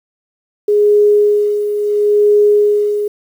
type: tone with tremolo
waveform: sine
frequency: 415.3 Hz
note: G#4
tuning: in tune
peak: -6 dBFS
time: 0.68-3.08 s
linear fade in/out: 5 ms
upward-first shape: sine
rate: 0.73 Hz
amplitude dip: 60%
effects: 7-bit